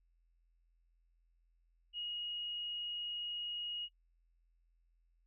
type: tone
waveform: sine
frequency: 2883 Hz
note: F#7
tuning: 46 cents flat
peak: -38 dBFS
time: 1.93-3.89 s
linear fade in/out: 50 ms
effects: noise-tail reverb RT60 0.1 s tail -26 dB re dry + added 42 Hz sine -70 dBFS peak until 5.26 s